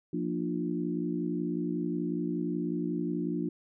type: harmonic tone with a mistuned harmonic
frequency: 58.27 Hz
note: A#1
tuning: in tune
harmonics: 3 / 4 / 5 / 6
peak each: -34 / -36 / -33 / -36 dBFS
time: 0.13-3.49 s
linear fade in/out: 5 ms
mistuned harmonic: 5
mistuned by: +41 cents
effects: none